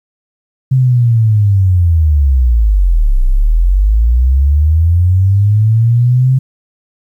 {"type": "linear two-way sweep", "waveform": "sine", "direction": "down then up", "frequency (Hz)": [132.8, 30, 132.8], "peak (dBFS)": -6, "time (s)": [0.71, 6.39], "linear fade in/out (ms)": 10, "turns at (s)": 3.22, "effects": ["8-bit"]}